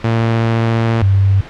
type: tone pair in turn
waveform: sawtooth / sine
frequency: 114.3 / 97.68 Hz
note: A#2 / G2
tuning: -34 / -6 cents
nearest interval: minor third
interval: 272 cents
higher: first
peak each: -8 dBFS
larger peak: neither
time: 0.04-1.02 / 1.02-1.41 s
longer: first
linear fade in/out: 5 ms
effects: pink hiss -34 dBFS RMS until 1.49 s + low-pass 3000 Hz 12 dB/octave